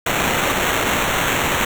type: noise with sample-and-hold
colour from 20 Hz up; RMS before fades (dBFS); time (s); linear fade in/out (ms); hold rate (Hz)
white; -19; 0.06-1.65; 5; 4900
effects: none